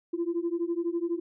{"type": "beating tone pair", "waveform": "sine", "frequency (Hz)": [334.9, 346.9], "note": ["E4", "F4"], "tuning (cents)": [27, -12], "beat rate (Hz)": 12, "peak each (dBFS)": -29, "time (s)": [0.13, 1.2], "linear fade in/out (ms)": 10, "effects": ["tanh soft clip ceiling -21 dBFS"]}